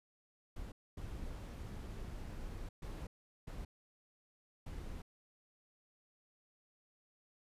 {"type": "noise bursts at uneven times", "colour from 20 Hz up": "brown", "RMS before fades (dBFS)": -45, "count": 5, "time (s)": [[0.56, 0.72], [0.97, 2.69], [2.82, 3.07], [3.47, 3.65], [4.66, 5.02]], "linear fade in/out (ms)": 5, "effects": ["resampled to 32000 Hz"]}